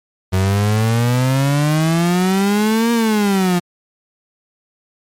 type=exponential two-way sweep; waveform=35% pulse; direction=up then down; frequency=92.2 to 236 to 173.5 Hz; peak=-11 dBFS; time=0.32-3.6 s; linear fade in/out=20 ms; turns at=2.92 s; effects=MP3 64 kbps